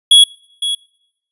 square tone with echo, 3347 Hz, G#7, 13 cents sharp, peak -4 dBFS, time 0.11-0.24 s, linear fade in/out 5 ms, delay 510 ms, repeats 1, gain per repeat -12 dB, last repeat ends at 0.75 s, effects noise-tail reverb RT60 0.8 s tail -26 dB re dry + resampled to 24000 Hz

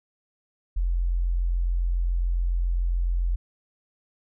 sine tone, 43.59 Hz, F1, 3 cents flat, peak -21 dBFS, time 0.76-3.36 s, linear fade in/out 10 ms, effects none

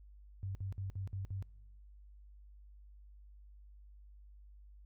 sine tone bursts, 96.7 Hz, G2, 23 cents flat, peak -37 dBFS, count 6, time 0.43-1.425 s, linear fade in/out 0 ms, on 120 ms, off 55 ms, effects noise-tail reverb RT60 1.0 s tail -23 dB re dry + added 50 Hz sine -54 dBFS peak until 4.85 s

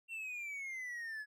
triangle exponential sweep, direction down, 2737 to 1687 Hz, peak -39 dBFS, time 0.08-1.26 s, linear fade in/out 50 ms, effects none

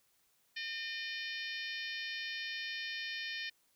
harmonic tone, 607 Hz, D#5, 43 cents flat, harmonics 3 / 4 / 5 / 6 / 7 / 8 / 9, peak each -42 / -44 / -46 / -48 / -49 / -50 / -51 dBFS, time 0.56-3.5 s, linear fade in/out 10 ms, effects white hiss -73 dBFS RMS until 3.75 s

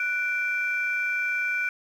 sine tone pair together, 1480 / 2349 Hz, F#6 / D7, 0 / 0 cents, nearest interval minor sixth, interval 800 cents, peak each -26 dBFS, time 0-1.69 s, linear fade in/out 2 ms, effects tanh soft clip ceiling -17 dBFS + 9-bit

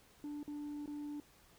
sine tone with dropouts, 293.7 Hz, D4, in tune, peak -38 dBFS, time 0.24-1.2 s, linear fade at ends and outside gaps 1 ms, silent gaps 0.43-0.478 / 0.859-0.877 s, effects tanh soft clip ceiling -40 dBFS + pink hiss -65 dBFS RMS until 1.58 s

